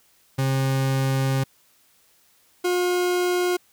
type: tone pair in turn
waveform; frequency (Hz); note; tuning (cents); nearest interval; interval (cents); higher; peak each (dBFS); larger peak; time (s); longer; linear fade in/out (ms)
40% pulse; 134.1 / 358; C3 / F4; +43 / +43; octave + perfect fourth; 1700; second; -19; neither; 0.38-1.44 / 2.64-3.57; first; 10
effects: white hiss -60 dBFS RMS until 3.72 s